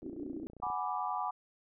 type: band-pass noise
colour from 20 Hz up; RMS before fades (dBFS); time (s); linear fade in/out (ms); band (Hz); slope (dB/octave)
white; -42; 0.02-0.47; 0; 260 to 340; 48
type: click train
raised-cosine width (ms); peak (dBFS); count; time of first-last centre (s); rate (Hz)
2; -38; 21; 0.03-0.701; 29.8
type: chord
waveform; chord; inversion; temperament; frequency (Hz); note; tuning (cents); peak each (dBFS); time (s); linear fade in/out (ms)
sine; G# half-diminished seventh; third; equal; 740 / 830.6 / 987.8 / 1174.7; F#5 / G#5 / B5 / D6; 0 / 0 / 0 / 0; -38; 0.62-1.31; 10
effects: none